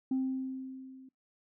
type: tone with level ramp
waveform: sine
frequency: 262.3 Hz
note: C4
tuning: 4 cents sharp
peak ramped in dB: -25 to -50 dBFS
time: 0.11-1.09 s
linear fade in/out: 5 ms
effects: noise-tail reverb RT60 0.2 s tail -26 dB re dry + tanh soft clip ceiling -25 dBFS